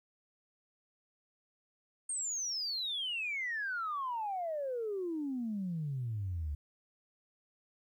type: exponential sweep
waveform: sine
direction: down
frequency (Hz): 8720 to 70.2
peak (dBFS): -33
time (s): 2.09-6.55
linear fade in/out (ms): 5
effects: tanh soft clip ceiling -29 dBFS + 12-bit